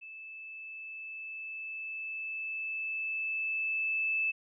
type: tone with level ramp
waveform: sine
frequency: 2625 Hz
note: E7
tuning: 8 cents flat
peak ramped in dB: -44 to -27 dBFS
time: 0.01-4.32 s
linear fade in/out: 20 ms
effects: none